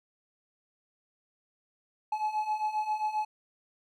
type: beating tone pair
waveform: triangle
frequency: 850 / 857.5 Hz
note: G#5 / A5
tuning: +40 / -45 cents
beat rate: 7.5 Hz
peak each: -32 / -28 dBFS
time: 2.12-3.25 s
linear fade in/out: 5 ms
effects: none